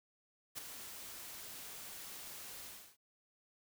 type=noise with ADSR envelope; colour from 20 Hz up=white; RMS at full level=-41 dBFS; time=0.55-2.97 s; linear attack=29 ms; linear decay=11 ms; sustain=-8 dB; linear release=320 ms; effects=none